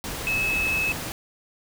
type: tone in noise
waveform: sine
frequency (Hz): 2591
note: E7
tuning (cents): -30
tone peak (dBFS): -22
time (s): 0.27-0.92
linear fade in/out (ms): 0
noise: pink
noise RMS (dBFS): -32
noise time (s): 0.04-1.12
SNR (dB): +7
effects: none